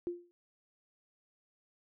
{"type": "tone with exponential decay", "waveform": "sine", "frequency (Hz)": 349.2, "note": "F4", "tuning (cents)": 0, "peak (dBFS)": -30, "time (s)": [0.07, 0.31], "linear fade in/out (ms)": 0, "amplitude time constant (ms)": 52, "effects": []}